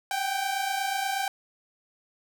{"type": "tone pair together", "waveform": "sawtooth", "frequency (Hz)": [764, 792.3], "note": ["G5", "G5"], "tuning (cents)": [-45, 18], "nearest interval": "minor second", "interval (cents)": 63, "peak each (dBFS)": [-27, -25], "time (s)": [0.11, 1.28], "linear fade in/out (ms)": 2, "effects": []}